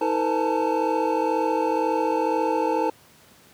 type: tone cluster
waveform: triangle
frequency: 321.3 / 452.6 / 507 / 861 / 903 Hz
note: E4 / A4 / B4 / A5 / A5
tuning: -44 / +49 / +45 / -38 / +45 cents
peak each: -25 dBFS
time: 0.01-2.9 s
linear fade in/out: 5 ms
effects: pink hiss -53 dBFS RMS until 3.53 s + high-pass 100 Hz 12 dB/octave